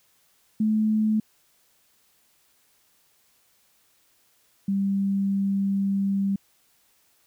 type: tone pair in turn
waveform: sine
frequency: 216 / 196.82 Hz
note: A3 / G3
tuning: -32 / +7 cents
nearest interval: major second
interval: 161 cents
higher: first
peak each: -19 / -21 dBFS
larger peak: first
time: 0.6-1.2 / 4.68-6.36 s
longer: second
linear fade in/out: 5 ms
effects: white hiss -64 dBFS RMS until 7.26 s